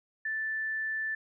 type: tone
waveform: sine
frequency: 1760 Hz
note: A6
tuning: in tune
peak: -30 dBFS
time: 0.25-1.15 s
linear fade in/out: 5 ms
effects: none